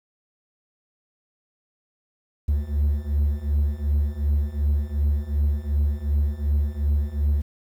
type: beating tone pair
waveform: triangle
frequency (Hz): 71.1 / 73.8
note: C#2 / D2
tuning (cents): +45 / +9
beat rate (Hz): 2.7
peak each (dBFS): -22 / -20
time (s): 2.48-7.42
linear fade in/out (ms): 10
effects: 9-bit